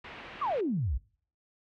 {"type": "low-pass noise", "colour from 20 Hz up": "white", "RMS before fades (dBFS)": -46, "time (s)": [0.04, 0.61], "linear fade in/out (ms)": 5, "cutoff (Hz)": 2700, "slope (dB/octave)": 24}
{"type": "exponential sweep", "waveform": "sine", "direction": "down", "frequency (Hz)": [1260, 51.91], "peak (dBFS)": -27, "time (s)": [0.41, 0.98], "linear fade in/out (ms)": 10}
{"effects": ["noise-tail reverb RT60 0.5 s tail -23 dB re dry"]}